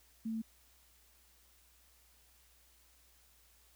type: tone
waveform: sine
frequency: 223.2 Hz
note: A3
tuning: 25 cents sharp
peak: -35 dBFS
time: 0.25-0.42 s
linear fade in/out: 10 ms
effects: added 60 Hz sine -69 dBFS peak until 3.75 s + white hiss -67 dBFS RMS until 3.75 s

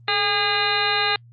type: harmonic tone with a mistuned harmonic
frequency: 407.4 Hz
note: G#4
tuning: 33 cents flat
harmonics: 1 / 2 / 3 / 4 / 5 / 6 / 7 / 9 / 10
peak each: -30 / -26 / -27 / -26 / -28 / -29 / -28 / -28 / -26 dBFS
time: 0.08-1.16 s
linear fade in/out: 2 ms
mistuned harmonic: 1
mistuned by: +79 cents
effects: added 118 Hz sine -45 dBFS peak until 1.32 s + Opus 32 kbps

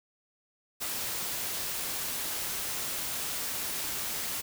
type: noise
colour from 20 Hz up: white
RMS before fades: -34 dBFS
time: 0.8-4.42 s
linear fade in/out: 20 ms
effects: none

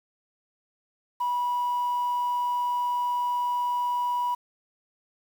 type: tone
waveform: sine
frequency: 976 Hz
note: B5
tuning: 21 cents flat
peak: -22 dBFS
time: 1.2-4.35 s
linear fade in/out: 10 ms
effects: tanh soft clip ceiling -22 dBFS + 8-bit

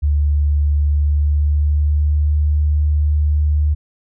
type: tone with pitch glide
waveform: sine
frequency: 73.2 to 74.69 Hz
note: D2 to D2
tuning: -5 to +30 cents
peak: -12 dBFS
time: 0.02-3.75 s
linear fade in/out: 20 ms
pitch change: +35 cents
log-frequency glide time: 0.86-2.39 s
effects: none

